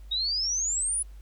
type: exponential sweep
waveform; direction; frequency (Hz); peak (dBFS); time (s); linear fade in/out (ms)
sine; up; 3729 to 10160; -25; 0.11-1.03; 10
effects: added 50 Hz sine -42 dBFS peak until 1.21 s + pink hiss -63 dBFS RMS until 1.21 s